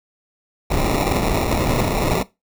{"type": "noise with sample-and-hold", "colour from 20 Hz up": "pink", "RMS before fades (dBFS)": -19, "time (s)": [0.7, 2.23], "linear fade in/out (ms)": 10, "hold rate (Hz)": 1575, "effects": ["noise-tail reverb RT60 0.2 s tail -18 dB re dry"]}